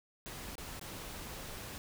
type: noise with dropouts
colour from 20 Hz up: pink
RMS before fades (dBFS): -45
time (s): 0.26-1.78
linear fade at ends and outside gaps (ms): 0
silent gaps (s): 0.554-0.581 / 0.795-0.813
effects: none